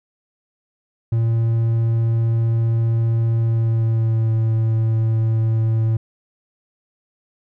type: tone with pitch glide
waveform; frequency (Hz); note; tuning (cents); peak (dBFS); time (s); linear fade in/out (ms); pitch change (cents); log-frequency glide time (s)
triangle; 114.4 to 111.92; A#2 to A2; -32 to +30; -13; 1.12-5.97; 5; -38; 3.38-4.3
effects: none